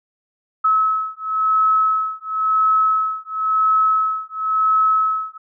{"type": "beating tone pair", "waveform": "sine", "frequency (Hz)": [1291, 1291.96], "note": ["E6", "E6"], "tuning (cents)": [-37, -35], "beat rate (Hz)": 0.96, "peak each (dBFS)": -18, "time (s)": [0.64, 5.38], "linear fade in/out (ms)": 10, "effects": []}